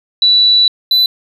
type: tone pair in turn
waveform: sine / triangle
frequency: 3951 / 3990 Hz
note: B7 / B7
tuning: 0 / +17 cents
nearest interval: unison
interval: 17 cents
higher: second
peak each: -6 dBFS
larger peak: neither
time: 0.22-0.68 / 0.91-1.06 s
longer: first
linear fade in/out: 2 ms
effects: resampled to 32000 Hz